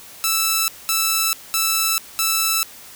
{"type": "tone bursts", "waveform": "5% pulse", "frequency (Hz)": 1318.5, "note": "E6", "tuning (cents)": 0, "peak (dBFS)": -5, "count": 4, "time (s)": [0.24, 2.63], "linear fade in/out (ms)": 0, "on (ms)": 440, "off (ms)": 210, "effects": ["white hiss -41 dBFS RMS until 2.95 s"]}